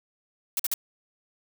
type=noise bursts; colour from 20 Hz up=blue; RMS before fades=-26 dBFS; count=3; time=0.57-0.739 s; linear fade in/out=2 ms; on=25 ms; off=47 ms; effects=none